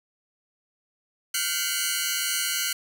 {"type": "tone cluster", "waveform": "10% pulse", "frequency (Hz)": [1416, 1534, 2044, 2240, 2986], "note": ["F6", "G6", "C7", "C#7", "F#7"], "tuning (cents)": [23, -38, -41, 18, 15], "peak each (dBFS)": -23, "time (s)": [1.34, 2.73], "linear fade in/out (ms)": 5, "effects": []}